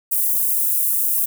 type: high-pass noise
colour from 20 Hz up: white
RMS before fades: -19 dBFS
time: 0.11-1.26 s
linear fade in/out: 10 ms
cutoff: 10000 Hz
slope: 24 dB/octave
effects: none